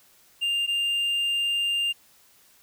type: tone pair in turn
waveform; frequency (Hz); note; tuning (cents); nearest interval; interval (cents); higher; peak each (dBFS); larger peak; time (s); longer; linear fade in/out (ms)
triangle; 2799 / 2799; F7 / F7; +3 / +3; unison; 0; neither; -21; neither; 0.41-0.67 / 0.67-1.93; second; 20
effects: white hiss -58 dBFS RMS until 2.62 s